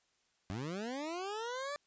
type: linear sweep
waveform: 20% pulse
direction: up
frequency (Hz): 88.3 to 590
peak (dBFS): -33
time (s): 0.5-1.76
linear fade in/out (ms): 0
effects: white hiss -75 dBFS RMS until 1.86 s + resampled to 16000 Hz